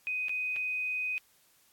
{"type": "tone with dropouts", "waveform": "sine", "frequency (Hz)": 2502, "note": "D#7", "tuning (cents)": 9, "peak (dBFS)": -30, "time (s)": [0.07, 1.18], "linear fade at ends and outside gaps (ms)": 0, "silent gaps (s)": [[0.284, 0.294], [0.561, 0.565]], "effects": ["white hiss -65 dBFS RMS until 1.72 s", "AAC 64 kbps"]}